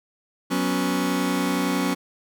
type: chord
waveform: sawtooth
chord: F# suspended fourth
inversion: none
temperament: just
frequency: 185 / 246.7 / 277.5 Hz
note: F#3 / B3 / C#4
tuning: 0 / -2 / +2 cents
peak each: -22 / -23 / -20 dBFS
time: 0.5-1.95 s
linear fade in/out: 20 ms
effects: none